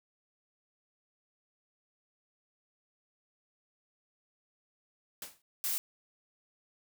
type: noise with exponential decay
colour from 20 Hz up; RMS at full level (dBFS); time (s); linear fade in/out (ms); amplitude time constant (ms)
white; -39; 5.22-5.42; 2; 43
type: noise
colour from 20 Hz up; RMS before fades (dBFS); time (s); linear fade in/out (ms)
blue; -33; 5.64-5.78; 0
effects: none